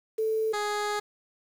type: tone pair in turn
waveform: sine / 15% pulse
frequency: 440 / 416.2 Hz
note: A4 / G#4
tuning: 0 / +4 cents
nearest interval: minor second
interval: 96 cents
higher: first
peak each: -24 / -21 dBFS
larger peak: second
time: 0.18-0.53 / 0.53-1 s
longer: second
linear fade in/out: 10 ms
effects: low-pass 9000 Hz 12 dB/octave + 8-bit